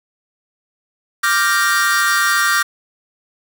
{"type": "chord", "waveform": "45% pulse", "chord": "G minor seventh", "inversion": "second", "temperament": "equal", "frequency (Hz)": [1174.7, 1396.9, 1568, 1864.7], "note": ["D6", "F6", "G6", "Bb6"], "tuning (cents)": [0, 0, 0, 0], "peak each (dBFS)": -19, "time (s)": [1.23, 2.63], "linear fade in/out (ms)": 10, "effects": []}